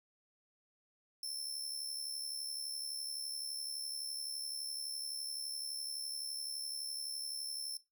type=tone with amplitude modulation; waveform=sawtooth; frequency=5340 Hz; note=E8; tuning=22 cents sharp; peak=-34 dBFS; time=1.23-7.77 s; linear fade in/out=2 ms; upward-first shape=sine; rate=71.8 Hz; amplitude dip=50%; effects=noise-tail reverb RT60 0.2 s tail -18 dB re dry